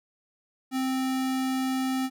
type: tone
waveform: square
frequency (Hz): 261.6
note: C4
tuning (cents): 0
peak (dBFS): -26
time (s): 0.71-2.1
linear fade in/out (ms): 50
effects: none

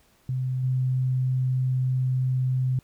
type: tone with level steps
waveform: sine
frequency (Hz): 128.8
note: C3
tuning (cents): -27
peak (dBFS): -24 / -21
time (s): 0.29-2.79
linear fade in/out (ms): 2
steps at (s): 0.63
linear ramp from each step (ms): 10
effects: pink hiss -62 dBFS RMS until 2.83 s

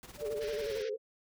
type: noise with tremolo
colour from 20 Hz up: pink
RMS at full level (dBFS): -47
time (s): 0.03-0.82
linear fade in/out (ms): 0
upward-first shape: sine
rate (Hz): 18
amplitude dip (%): 75
type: tone with pitch glide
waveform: sine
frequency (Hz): 587.3 to 514.2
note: D5 to C5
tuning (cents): 0 to -30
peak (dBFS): -39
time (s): 0.17-0.98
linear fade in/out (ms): 50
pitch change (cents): -230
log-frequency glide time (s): 0.6-0.82
type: tone with vibrato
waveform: sine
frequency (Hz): 434.2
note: A4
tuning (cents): -23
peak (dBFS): -34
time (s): 0.21-0.97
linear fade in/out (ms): 20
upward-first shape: square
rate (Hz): 11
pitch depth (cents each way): 68
type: band-pass noise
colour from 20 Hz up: pink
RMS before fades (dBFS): -48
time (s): 0.4-0.9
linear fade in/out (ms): 20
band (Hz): 1400 to 6000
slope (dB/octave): 96
effects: none

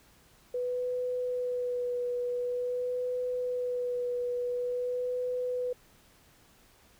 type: tone with vibrato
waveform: sine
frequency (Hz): 493.9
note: B4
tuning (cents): 0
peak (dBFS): -29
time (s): 0.54-5.73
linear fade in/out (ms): 5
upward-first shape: sine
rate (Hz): 0.47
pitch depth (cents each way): 17
effects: pink hiss -61 dBFS RMS until 6.99 s

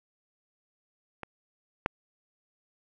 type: clicks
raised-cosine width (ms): 0.5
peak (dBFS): -22 / -10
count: 2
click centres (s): 1.233 / 1.861
effects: none

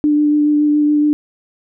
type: tone with vibrato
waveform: sine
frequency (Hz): 297.1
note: D4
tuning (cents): +20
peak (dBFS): -10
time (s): 0.04-1.13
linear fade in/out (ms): 0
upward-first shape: sine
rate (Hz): 7.1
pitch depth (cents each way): 12
effects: none

